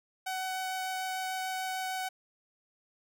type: tone with vibrato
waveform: sawtooth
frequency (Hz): 751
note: F#5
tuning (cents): +26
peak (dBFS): -29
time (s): 0.26-2.09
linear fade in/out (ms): 10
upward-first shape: triangle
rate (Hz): 6.7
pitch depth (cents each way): 8
effects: none